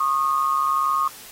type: tone pair together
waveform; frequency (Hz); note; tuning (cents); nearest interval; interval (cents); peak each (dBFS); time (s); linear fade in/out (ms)
sine; 1090.6 / 1232; C#6 / D#6; -29 / -17; major second; 212; -21; 0-1.08; 5
effects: white hiss -42 dBFS RMS until 1.31 s + AAC 48 kbps